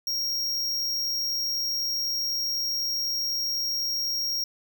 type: tone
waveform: square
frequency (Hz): 5588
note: F8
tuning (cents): 0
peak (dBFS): -26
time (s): 0.07-4.44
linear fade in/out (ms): 2
effects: none

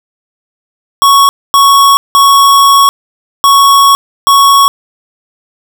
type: tone bursts at uneven times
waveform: square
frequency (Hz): 1111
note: C#6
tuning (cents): +4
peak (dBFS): -3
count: 5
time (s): 1.02-1.29 / 1.54-1.97 / 2.15-2.89 / 3.44-3.95 / 4.27-4.68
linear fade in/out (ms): 0
effects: none

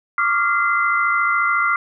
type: tone cluster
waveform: sine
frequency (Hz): 1129 / 1183 / 1392 / 2054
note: C#6 / D6 / F6 / C7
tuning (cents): +31 / +12 / -6 / -33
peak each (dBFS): -26 / -21 / -18 / -22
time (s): 0.18-1.76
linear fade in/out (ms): 2
effects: none

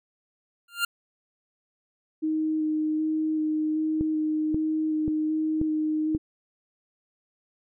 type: tone with exponential growth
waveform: 25% pulse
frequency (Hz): 1396.9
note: F6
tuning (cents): 0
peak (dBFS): -16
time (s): 0.68-0.85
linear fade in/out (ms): 5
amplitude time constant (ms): 36
type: tone with vibrato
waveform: sine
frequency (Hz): 311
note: D#4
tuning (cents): -1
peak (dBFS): -23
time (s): 2.22-6.18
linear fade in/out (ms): 20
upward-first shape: square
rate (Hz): 1.3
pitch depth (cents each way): 10
type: click train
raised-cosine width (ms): 3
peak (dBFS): -17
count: 5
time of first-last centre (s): 4.01-6.149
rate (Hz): 1.87
effects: none

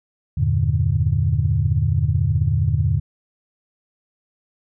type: chord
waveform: sine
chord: E half-diminished seventh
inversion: none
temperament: equal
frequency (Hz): 82.41 / 98 / 116.54 / 146.83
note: E2 / G2 / Bb2 / D3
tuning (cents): 0 / 0 / 0 / 0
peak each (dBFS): -21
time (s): 0.37-3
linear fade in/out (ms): 10
effects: tanh soft clip ceiling -5 dBFS

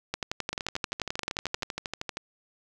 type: two click trains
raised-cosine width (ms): 0.2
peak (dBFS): -15 / -12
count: 22 / 18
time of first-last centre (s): 0.53-2.171 / 0.14-1.631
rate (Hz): 12.8 / 11.4
effects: none

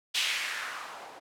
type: noise with low-pass filter sweep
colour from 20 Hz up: violet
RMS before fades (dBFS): -34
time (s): 0.14-1.2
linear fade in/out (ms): 20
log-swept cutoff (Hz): 3300 to 630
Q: 2
effects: none

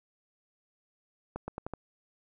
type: accelerating click train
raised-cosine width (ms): 1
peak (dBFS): -22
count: 5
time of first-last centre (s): 1.36-1.737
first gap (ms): 120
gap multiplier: 0.84
effects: none

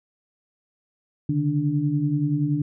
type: tone cluster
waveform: sine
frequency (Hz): 139.6 / 150.1 / 293.4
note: C#3 / D3 / D4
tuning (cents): +13 / +38 / -2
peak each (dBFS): -27 / -23 / -24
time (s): 1.29-2.62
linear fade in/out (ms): 5
effects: none

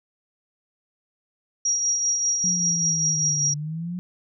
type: tone with tremolo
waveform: sine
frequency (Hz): 5690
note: F8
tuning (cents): +31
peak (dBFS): -18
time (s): 1.65-3.54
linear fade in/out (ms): 5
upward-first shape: triangle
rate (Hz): 5.1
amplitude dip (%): 45
type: exponential two-way sweep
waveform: sine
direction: down then up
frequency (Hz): 181.9 to 142.5 to 181.7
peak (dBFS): -27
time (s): 2.44-3.99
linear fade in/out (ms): 0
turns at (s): 3.5
effects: none

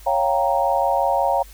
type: chord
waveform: sine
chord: G half-diminished seventh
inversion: second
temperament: equal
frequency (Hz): 554.4 / 698.5 / 784 / 932.3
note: Db5 / F5 / G5 / Bb5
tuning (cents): 0 / 0 / 0 / 0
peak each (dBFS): -22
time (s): 0.06-1.43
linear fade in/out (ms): 10
effects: added 50 Hz sine -41 dBFS peak until 1.53 s + white hiss -48 dBFS RMS until 1.53 s

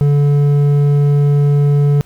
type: tone with hard clipping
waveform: sine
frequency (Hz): 144.2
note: D3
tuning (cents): -31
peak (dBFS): -10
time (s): 0.01-2.01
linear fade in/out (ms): 0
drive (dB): 6
effects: pink hiss -48 dBFS RMS until 2.05 s

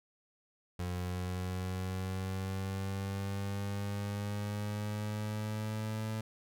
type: linear sweep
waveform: 30% pulse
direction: up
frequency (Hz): 89.1 to 110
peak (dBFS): -32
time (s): 0.79-6.21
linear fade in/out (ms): 5
effects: none

